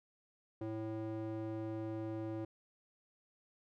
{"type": "tone with band-pass filter", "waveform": "square", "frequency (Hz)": 110, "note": "A2", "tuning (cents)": 0, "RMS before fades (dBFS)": -41, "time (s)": [0.61, 2.45], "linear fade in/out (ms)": 5, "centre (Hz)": 380, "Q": 1.6, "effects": []}